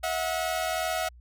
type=tone pair together; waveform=sawtooth; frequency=646 / 728.5 Hz; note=E5 / F#5; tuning=-35 / -27 cents; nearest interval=major second; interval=208 cents; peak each=-26 dBFS; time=0.03-1.09 s; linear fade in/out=10 ms; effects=added 60 Hz sine -48 dBFS peak until 1.2 s